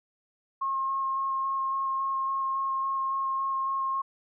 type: tone with vibrato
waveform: sine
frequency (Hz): 1076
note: C6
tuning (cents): +48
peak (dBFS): -26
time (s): 0.61-4.02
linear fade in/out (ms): 10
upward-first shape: square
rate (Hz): 3.6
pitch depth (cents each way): 8
effects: none